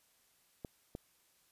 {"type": "clicks", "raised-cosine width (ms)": 2, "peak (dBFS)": -28, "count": 2, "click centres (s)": [0.648, 0.951], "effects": ["white hiss -71 dBFS RMS until 1.51 s", "resampled to 32000 Hz"]}